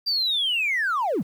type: linear sweep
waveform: triangle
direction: down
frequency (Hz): 4747 to 120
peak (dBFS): -18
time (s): 0.06-1.23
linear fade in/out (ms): 20
effects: tanh soft clip ceiling -18 dBFS + 9-bit